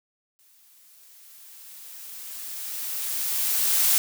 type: noise with exponential growth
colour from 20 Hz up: blue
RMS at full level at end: -19 dBFS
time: 0.39-3.98 s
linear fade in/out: 0 ms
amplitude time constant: 780 ms
effects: none